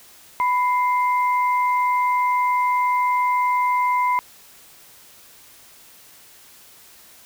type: tone pair together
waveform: sine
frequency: 994.3 / 2093 Hz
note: B5 / C7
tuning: +11 / 0 cents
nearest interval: octave + minor second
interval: 1289 cents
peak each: -17 / -27 dBFS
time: 0.4-4.19 s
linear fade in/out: 0 ms
effects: white hiss -48 dBFS RMS until 7.25 s